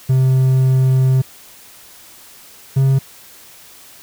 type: tone pair in turn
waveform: triangle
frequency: 130.81 / 134.57 Hz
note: C3 / C3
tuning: 0 / +49 cents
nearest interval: unison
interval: 49 cents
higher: second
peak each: -8 dBFS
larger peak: neither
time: 0.09-1.22 / 2.76-2.99 s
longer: first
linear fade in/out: 10 ms
effects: white hiss -42 dBFS RMS until 4.02 s